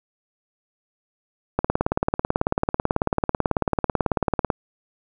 click train, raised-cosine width 1 ms, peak -5 dBFS, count 54, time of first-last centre 1.59-4.502 s, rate 18.2 Hz, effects none

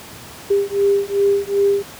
sine beating tone pair, 398.7 / 401.3 Hz, G4 / G4, +29 / +41 cents, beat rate 2.6 Hz, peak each -17 dBFS, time 0.5-1.83 s, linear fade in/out 10 ms, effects pink hiss -37 dBFS RMS until 1.99 s + high-pass 80 Hz 12 dB/octave

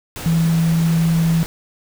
sine tone in noise, 164.81 Hz, E3, in tune, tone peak -13 dBFS, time 0.26-1.43 s, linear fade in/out 0 ms, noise pink, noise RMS -30 dBFS, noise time 0.16-1.46 s, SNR +14 dB, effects none

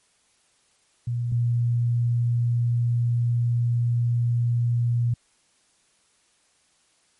sine tone pair in turn, 119.8 / 119.26 Hz, A#2 / A#2, +48 / +40 cents, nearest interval unison, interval 8 cents, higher first, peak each -23 / -19 dBFS, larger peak second, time 1.07-1.32 / 1.32-5.14 s, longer second, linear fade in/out 5 ms, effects white hiss -64 dBFS RMS until 7.19 s + MP3 48 kbps

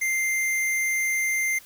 square tone, 2093 Hz, C7, in tune, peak -23 dBFS, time 0.01-1.59 s, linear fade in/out 10 ms, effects white hiss -50 dBFS RMS until 1.65 s

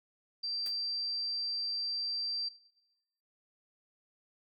sine tone, 4699 Hz, D8, in tune, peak -33 dBFS, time 0.43-2.49 s, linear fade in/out 10 ms
white noise with exponential decay, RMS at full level -43 dBFS, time 0.66-0.75 s, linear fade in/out 1 ms, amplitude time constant 19 ms
effects noise-tail reverb RT60 0.9 s tail -18 dB re dry

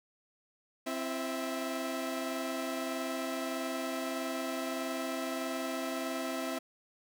sawtooth tone cluster, 263.1 / 337.3 / 653 Hz, C4 / E4 / E5, +10 / +40 / -17 cents, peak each -33 / -37 / -34 dBFS, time 0.86-6.59 s, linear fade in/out 10 ms, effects none

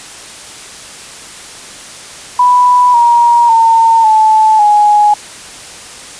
sine tone with pitch steps, 987.8 / 947 / 907.9 / 870.4 / 834.5 Hz, B5 / A#5 / A#5 / A5 / G#5, 0 / +27 / -46 / -19 / +8 cents, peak -4 dBFS, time 2.39-5.14 s, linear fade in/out 5 ms, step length 550 ms, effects white hiss -30 dBFS RMS until 6.19 s + resampled to 22050 Hz

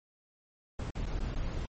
brown noise with dropouts, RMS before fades -34 dBFS, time 0.79-1.66 s, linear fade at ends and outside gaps 5 ms, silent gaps 0.907-0.951 / 1.058-1.063 / 1.193-1.202 / 1.349-1.357 s, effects MP3 32 kbps

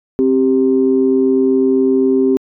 sine tone pair together, 264.2 / 392 Hz, C4 / G4, +17 / 0 cents, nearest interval perfect fifth, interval 683 cents, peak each -12 dBFS, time 0.19-2.37 s, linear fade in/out 0 ms, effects tanh soft clip ceiling -2 dBFS

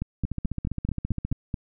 two click trains, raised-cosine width 5 ms, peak -16 / -15 dBFS, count 17 / 8, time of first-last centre 0.25-1.317 / 0.02-1.542 s, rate 15 / 4.6 Hz, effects none

